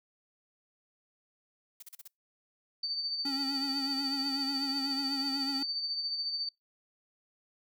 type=noise bursts; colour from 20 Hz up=blue; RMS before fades=-47 dBFS; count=5; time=1.8-2.078 s; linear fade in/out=5 ms; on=26 ms; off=37 ms
type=tone with tremolo; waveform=sine; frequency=4577 Hz; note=D8; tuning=45 cents flat; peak=-30 dBFS; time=2.83-6.49 s; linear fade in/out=5 ms; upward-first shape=sine; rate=14 Hz; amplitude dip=45%
type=tone with vibrato; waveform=square; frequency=274 Hz; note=C#4; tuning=20 cents flat; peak=-35 dBFS; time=3.25-5.63 s; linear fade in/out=5 ms; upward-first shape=triangle; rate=8.1 Hz; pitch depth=59 cents each way
effects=noise-tail reverb RT60 0.2 s tail -26 dB re dry